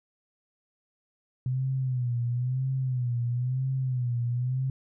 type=tone with vibrato; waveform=sine; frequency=125.9 Hz; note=B2; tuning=34 cents sharp; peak=-25 dBFS; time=1.46-4.7 s; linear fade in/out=2 ms; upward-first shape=sine; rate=1 Hz; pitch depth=91 cents each way; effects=none